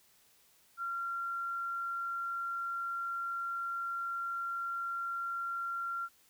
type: tone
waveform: sine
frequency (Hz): 1376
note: F6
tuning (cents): -26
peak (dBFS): -34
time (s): 0.77-6.09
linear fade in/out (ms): 50
effects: white hiss -66 dBFS RMS until 6.29 s